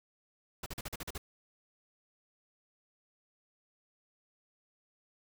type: noise bursts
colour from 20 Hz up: pink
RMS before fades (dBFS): -40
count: 8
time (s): 0.63-1.18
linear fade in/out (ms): 5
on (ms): 32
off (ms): 42
effects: none